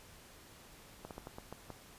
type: slowing click train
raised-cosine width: 1 ms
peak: -30 dBFS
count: 7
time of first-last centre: 1.05-1.703 s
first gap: 58 ms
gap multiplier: 1.25
effects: pink hiss -57 dBFS RMS until 1.98 s + resampled to 32000 Hz